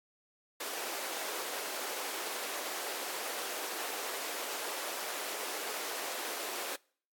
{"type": "high-pass noise", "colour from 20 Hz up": "pink", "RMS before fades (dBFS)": -39, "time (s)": [0.6, 6.76], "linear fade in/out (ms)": 5, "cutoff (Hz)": 380, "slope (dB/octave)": 24, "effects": ["noise-tail reverb RT60 0.5 s tail -25 dB re dry", "AAC 64 kbps"]}